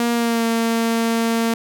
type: tone with pitch glide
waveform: sawtooth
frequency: 236.1 to 228.8 Hz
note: A#3 to A#3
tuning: +22 to -32 cents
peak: -13 dBFS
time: 0-1.54 s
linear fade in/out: 2 ms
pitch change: -54 cents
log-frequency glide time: 0.13-0.45 s
effects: none